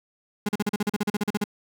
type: tone bursts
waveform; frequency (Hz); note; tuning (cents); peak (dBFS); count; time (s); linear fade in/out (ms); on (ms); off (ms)
35% pulse; 207.2; G#3; -4; -20; 15; 0.46-1.441; 5; 29; 39
effects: none